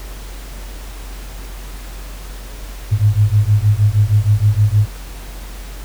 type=beating tone pair; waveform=sine; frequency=101.5 / 107.9 Hz; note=G#2 / A2; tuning=-39 / -33 cents; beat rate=6.4 Hz; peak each=-13 dBFS; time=2.91-4.87 s; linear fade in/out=20 ms; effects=added 46 Hz sine -28 dBFS peak until 5.84 s + pink hiss -37 dBFS RMS until 5.84 s